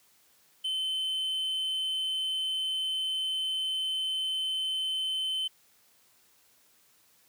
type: tone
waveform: triangle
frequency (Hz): 3066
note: G7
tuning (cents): -39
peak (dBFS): -27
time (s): 0.64-5.48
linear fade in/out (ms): 10
effects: white hiss -64 dBFS RMS until 7.28 s + high-pass 60 Hz 12 dB/octave